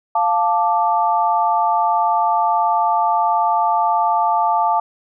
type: chord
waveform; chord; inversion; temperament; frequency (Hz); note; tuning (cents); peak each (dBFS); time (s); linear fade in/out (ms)
sine; D minor; first; equal; 698.5 / 880 / 1174.7; F5 / A5 / D6; 0 / 0 / 0; -19 / -16 / -21; 0.15-4.8; 5
effects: none